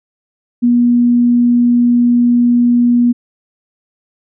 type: tone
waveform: sine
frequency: 241 Hz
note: B3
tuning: 42 cents flat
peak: -7 dBFS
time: 0.62-3.13 s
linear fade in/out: 20 ms
effects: none